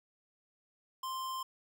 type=tone; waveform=square; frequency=1046.5 Hz; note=C6; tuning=in tune; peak=-37 dBFS; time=1.03-1.43 s; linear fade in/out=5 ms; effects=none